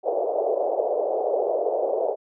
white band-pass noise, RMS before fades -24 dBFS, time 0.03-2.16 s, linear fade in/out 50 ms, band 410 to 690 Hz, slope 48 dB/octave, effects none

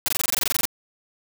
white noise bursts, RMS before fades -22 dBFS, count 14, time 0.06-0.654 s, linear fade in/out 0 ms, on 22 ms, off 22 ms, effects none

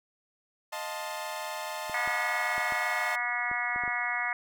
sawtooth chord, F dominant seventh, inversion third, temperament equal with one note detuned, 622.3 / 706.6 / 880 / 1046.5 Hz, Eb5 / F5 / A5 / C6, 0 / +20 / 0 / 0 cents, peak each -35 / -39 / -34 / -38 dBFS, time 0.72-3.16 s, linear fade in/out 10 ms
clicks, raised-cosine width 2 ms, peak -31 dBFS, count 8, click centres 1.897 / 2.076 / 2.58 / 2.723 / 3.514 / 3.761 / 3.837 / 3.878 s
harmonic tone, 242 Hz, B3, 35 cents flat, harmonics 3 / 4 / 5 / 6 / 7 / 8 / 9, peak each -37 / -39 / -37 / -39 / -37 / -33 / -33 dBFS, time 1.94-4.33 s, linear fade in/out 2 ms
effects none

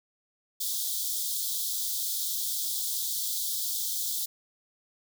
white high-pass noise, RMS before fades -31 dBFS, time 0.6-4.26 s, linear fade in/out 10 ms, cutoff 3300 Hz, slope 96 dB/octave, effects none

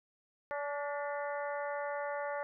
harmonic tone with a mistuned harmonic, 287.8 Hz, D4, 35 cents flat, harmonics 2 / 3 / 4 / 5 / 6 / 7, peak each -37 / -41 / -45 / -45 / -46 / -50 dBFS, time 0.51-2.43 s, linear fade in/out 0 ms, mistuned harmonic 6, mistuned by +53 cents, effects none

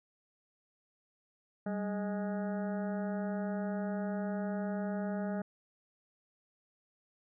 harmonic tone with a mistuned harmonic, 207.7 Hz, G#3, in tune, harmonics 1 / 2 / 3 / 4 / 6 / 7 / 8 / 9, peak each -34 / -44 / -40 / -46 / -53 / -51 / -55 / -60 dBFS, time 1.66-5.42 s, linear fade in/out 5 ms, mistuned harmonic 1, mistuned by -100 cents, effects none

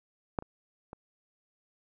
clicks, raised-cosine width 1 ms, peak -15 / -30 / -28 dBFS, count 3, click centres 0.388 / 0.424 / 0.931 s, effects none

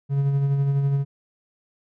triangle tone with tremolo, 139.4 Hz, C#3, 10 cents sharp, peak -15 dBFS, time 0.09-1.05 s, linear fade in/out 50 ms, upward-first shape sine, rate 12 Hz, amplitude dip 35%, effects none

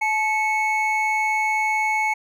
triangle tone pair together, 864.4 / 2206 Hz, A5 / C#7, -31 / -9 cents, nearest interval octave + major third, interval 1622 cents, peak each -20 dBFS, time 0.01-2.14 s, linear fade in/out 10 ms, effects none

